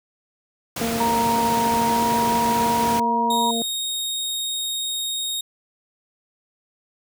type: noise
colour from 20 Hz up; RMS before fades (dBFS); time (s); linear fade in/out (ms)
pink; -27; 0.76-3; 5
type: harmonic tone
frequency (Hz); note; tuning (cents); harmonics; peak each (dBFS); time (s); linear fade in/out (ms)
230.4; A#3; -20; 1 / 2 / 3; -25 / -28 / -30; 0.81-3.62; 0
type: tone with pitch glide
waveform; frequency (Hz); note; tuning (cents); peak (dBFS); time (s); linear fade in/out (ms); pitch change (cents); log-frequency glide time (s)
sine; 936 to 949.6; A#5 to A#5; +7 to +32; -19; 1-3.51; 5; +25; 1.87-2.06
type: tone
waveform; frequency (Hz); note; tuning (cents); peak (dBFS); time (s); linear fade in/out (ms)
sawtooth; 3729; A#7; 0; -21; 3.3-5.41; 5
effects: high-pass 100 Hz 12 dB/octave